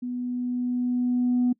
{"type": "tone with level ramp", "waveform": "sine", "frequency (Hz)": 246.9, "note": "B3", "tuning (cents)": 0, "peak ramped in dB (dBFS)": [-28, -17], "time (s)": [0.02, 1.53], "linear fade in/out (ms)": 10, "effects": ["noise-tail reverb RT60 0.1 s tail -23 dB re dry", "tanh soft clip ceiling -16 dBFS"]}